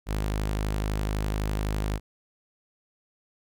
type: tone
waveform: sawtooth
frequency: 51.91 Hz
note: G#1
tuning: in tune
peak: -22 dBFS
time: 0.06-2 s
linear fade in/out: 50 ms
effects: none